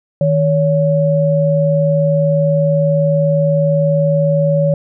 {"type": "tone pair together", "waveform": "sine", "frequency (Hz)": [156.9, 564], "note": ["D#3", "C#5"], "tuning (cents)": [15, 30], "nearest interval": "octave + minor seventh", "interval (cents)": 2215, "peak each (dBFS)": -13, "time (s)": [0.21, 4.74], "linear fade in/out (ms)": 2, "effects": []}